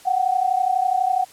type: tone pair together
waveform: sine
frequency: 731 / 763.1 Hz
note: F#5 / G5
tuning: -21 / -47 cents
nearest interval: minor second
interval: 74 cents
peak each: -20 dBFS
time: 0.05-1.25 s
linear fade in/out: 20 ms
effects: white hiss -47 dBFS RMS until 1.32 s + low-pass 11000 Hz 12 dB/octave